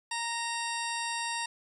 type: harmonic tone with a mistuned harmonic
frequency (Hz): 931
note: A#5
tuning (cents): -2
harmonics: 1 / 2 / 3 / 4 / 5 / 6 / 8 / 9 / 10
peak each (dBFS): -35 / -38 / -40 / -41 / -42 / -43 / -44 / -45 / -45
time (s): 0.11-1.46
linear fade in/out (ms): 5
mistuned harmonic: 3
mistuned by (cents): -28
effects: 11-bit